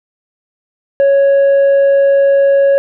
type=tone with tanh clipping; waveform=sine; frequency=554.4 Hz; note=C#5; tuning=in tune; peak=-7 dBFS; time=1-2.78 s; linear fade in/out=0 ms; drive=3 dB; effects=none